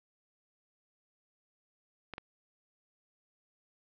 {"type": "clicks", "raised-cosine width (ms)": 0.3, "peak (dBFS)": -24, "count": 2, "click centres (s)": [2.137, 2.181], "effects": ["low-pass 4000 Hz 12 dB/octave"]}